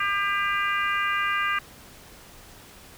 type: harmonic tone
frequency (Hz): 400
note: G4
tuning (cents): +35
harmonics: 3 / 4 / 5 / 6 / 7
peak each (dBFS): -26 / -28 / -30 / -32 / -33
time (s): 0-1.59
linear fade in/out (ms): 5
effects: pink hiss -48 dBFS RMS until 2.97 s